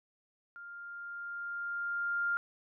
sine tone with level ramp, 1400 Hz, F6, 4 cents sharp, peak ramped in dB -45 to -28 dBFS, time 0.56-2.37 s, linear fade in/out 0 ms, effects none

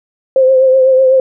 sine tone with vibrato, 523.3 Hz, C5, in tune, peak -5 dBFS, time 0.36-1.2 s, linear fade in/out 2 ms, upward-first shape triangle, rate 8 Hz, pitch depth 39 cents each way, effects none

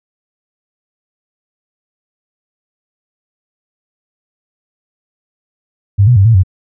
sine tone with pitch steps, 100 / 123.2 / 97.6 / 114.2 / 93.5 Hz, G2 / B2 / G2 / A#2 / F#2, +35 / -4 / -7 / -35 / +19 cents, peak -4 dBFS, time 5.98-6.435 s, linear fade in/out 20 ms, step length 91 ms, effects none

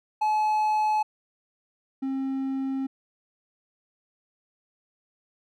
triangle tone pair in turn, 856 / 267.8 Hz, A5 / C4, -48 / +40 cents, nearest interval octave + minor sixth, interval 2012 cents, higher first, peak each -19 / -24 dBFS, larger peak first, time 0.21-1.03 / 2.02-2.87 s, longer second, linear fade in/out 10 ms, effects none

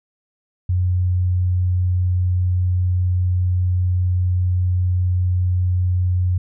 sine tone, 90.5 Hz, F#2, 38 cents flat, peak -15 dBFS, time 0.69-6.38 s, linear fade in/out 5 ms, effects none

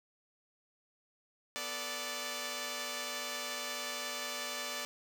5% pulse tone cluster, 246.7 / 440.9 / 586 Hz, B3 / A4 / D5, -2 / +4 / -4 cents, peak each -34 / -34 / -27 dBFS, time 1.56-4.85 s, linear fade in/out 0 ms, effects none

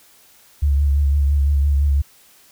sine tone with vibrato, 71 Hz, C#2, 42 cents sharp, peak -13 dBFS, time 0.62-2.02 s, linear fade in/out 10 ms, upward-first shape triangle, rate 5.9 Hz, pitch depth 53 cents each way, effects white hiss -51 dBFS RMS until 2.51 s

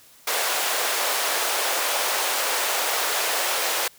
pink high-pass noise, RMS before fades -24 dBFS, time 0.27-3.88 s, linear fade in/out 5 ms, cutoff 500 Hz, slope 24 dB/octave, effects white hiss -52 dBFS RMS until 3.98 s

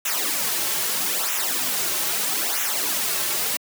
white noise with flanger, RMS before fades -24 dBFS, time 0.05-3.57 s, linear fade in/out 5 ms, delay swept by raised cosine 0.21 to 4.21 ms, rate 0.78 Hz, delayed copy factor -0.75, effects high-pass 200 Hz 12 dB/octave

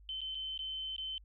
sine tone with dropouts, 3072 Hz, G7, 36 cents flat, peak -37 dBFS, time 0.09-1.18 s, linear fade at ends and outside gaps 1 ms, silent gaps 0.207-0.215 / 0.347-0.352 / 0.577-0.591 / 0.963-0.981 s, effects added 50 Hz sine -55 dBFS peak until 1.24 s

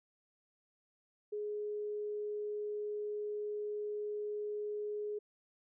sine tone, 418.3 Hz, G#4, 12 cents sharp, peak -36 dBFS, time 1.32-5.19 s, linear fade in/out 10 ms, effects none

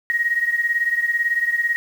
sine beating tone pair, 1880 / 1898 Hz, A#6 / A#6, +14 / +31 cents, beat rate 18 Hz, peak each -19 / -23 dBFS, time 0.1-1.76 s, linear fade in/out 0 ms, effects 7-bit

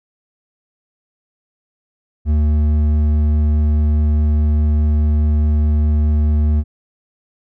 triangle tone with hard clipping, 75.4 Hz, D2, 46 cents sharp, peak -13 dBFS, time 2.25-6.64 s, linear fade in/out 50 ms, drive 10 dB, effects none

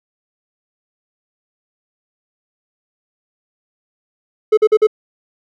triangle tone bursts, 430 Hz, A4, 40 cents flat, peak -5 dBFS, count 4, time 4.52-4.871 s, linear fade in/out 10 ms, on 54 ms, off 45 ms, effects none

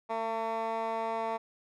15% pulse tone with band-pass filter, 225.2 Hz, A3, 40 cents sharp, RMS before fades -33 dBFS, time 0.09-1.38 s, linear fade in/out 20 ms, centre 920 Hz, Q 1.6, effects none

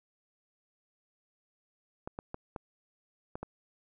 clicks, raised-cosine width 1 ms, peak -24 dBFS, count 6, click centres 2.075 / 2.189 / 2.344 / 2.562 / 3.355 / 3.43 s, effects none

